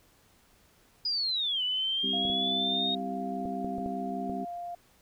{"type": "linear two-way sweep", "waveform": "sine", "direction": "down then up", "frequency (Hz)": [4978, 2960, 3743], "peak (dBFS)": -27, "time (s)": [1.05, 2.95], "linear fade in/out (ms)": 5, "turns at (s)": 1.63}
{"type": "harmonic tone", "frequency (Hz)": 65, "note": "C2", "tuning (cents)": -11, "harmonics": [3, 4, 5, 6], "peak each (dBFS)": [-37, -36, -48, -40], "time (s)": [2.03, 4.45], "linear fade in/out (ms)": 10}
{"type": "tone", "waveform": "sine", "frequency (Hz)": 698.5, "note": "F5", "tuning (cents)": 0, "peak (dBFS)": -35, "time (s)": [2.13, 4.75], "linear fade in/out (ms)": 5}
{"type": "clicks", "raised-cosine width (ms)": 2, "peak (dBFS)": -26, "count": 7, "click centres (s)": [2.252, 2.299, 3.455, 3.646, 3.783, 3.861, 4.297]}
{"effects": ["pink hiss -63 dBFS RMS until 5.01 s"]}